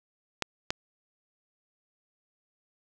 clicks, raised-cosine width 0.2 ms, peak -10 dBFS, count 2, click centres 0.423 / 0.705 s, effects none

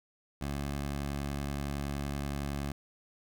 15% pulse tone, 70.7 Hz, C#2, 35 cents sharp, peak -27 dBFS, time 0.41-2.72 s, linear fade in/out 5 ms, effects none

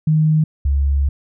sine tone pair in turn, 155.56 / 69.78 Hz, D#3 / C#2, 0 / +12 cents, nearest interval octave + major second, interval 1388 cents, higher first, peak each -11 / -13 dBFS, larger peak first, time 0.07-0.44 / 0.65-1.09 s, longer second, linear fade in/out 5 ms, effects none

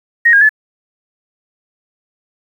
sine tone with pitch steps, 1871 / 1626 / 1728 Hz, A#6 / G#6 / A6, +6 / -37 / -32 cents, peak -5 dBFS, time 0.25-0.493 s, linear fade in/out 10 ms, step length 81 ms, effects 7-bit

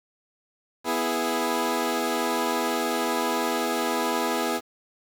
15% pulse chord, E major, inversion second, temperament equal, 246.9 / 329.6 / 415.3 Hz, B3 / E4 / G#4, 0 / 0 / 0 cents, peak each -22 dBFS, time 0.84-4.61 s, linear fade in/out 50 ms, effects 8-bit

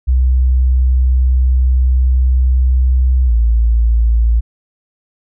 sine tone with pitch glide, 63.6 to 56.99 Hz, C2 to A#1, -48 to -38 cents, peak -8 dBFS, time 0.07-4.41 s, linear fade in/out 20 ms, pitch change -190 cents, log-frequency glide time 3.26-3.32 s, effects none

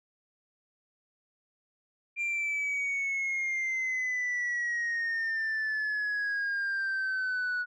sine exponential sweep, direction down, 2388 to 1463 Hz, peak -26 dBFS, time 2.16-7.66 s, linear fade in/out 50 ms, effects tanh soft clip ceiling -27 dBFS

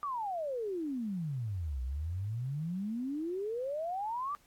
sine exponential two-way sweep, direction down then up, 1200 to 61.2 to 1200 Hz, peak -33 dBFS, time 0.03-4.35 s, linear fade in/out 0 ms, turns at 1.82 s, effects pink hiss -66 dBFS RMS until 4.46 s + AAC 64 kbps

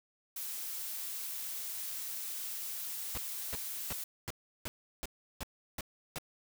blue noise, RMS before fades -40 dBFS, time 0.36-4.04 s, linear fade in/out 5 ms
pink noise bursts, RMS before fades -39 dBFS, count 9, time 3.15-6.184 s, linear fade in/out 0 ms, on 26 ms, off 350 ms
effects none

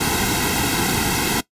pink noise with comb filter, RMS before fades -20 dBFS, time 0-1.41 s, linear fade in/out 10 ms, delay 1.7 ms, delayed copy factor -0.9, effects noise-tail reverb RT60 0.1 s tail -18 dB re dry + resampled to 32000 Hz

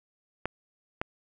clicks, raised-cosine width 0.5 ms, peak -14 dBFS, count 2, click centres 0.456 / 1.015 s, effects none

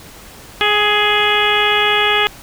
harmonic tone with a mistuned harmonic, 418.1 Hz, G#4, 12 cents sharp, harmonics 1 / 2 / 3 / 4 / 5 / 6 / 7 / 8, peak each -20 / -20 / -20 / -20 / -20 / -20 / -20 / -20 dBFS, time 0.61-2.27 s, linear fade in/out 0 ms, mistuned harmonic 2, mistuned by -18 cents, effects pink hiss -38 dBFS RMS until 2.42 s

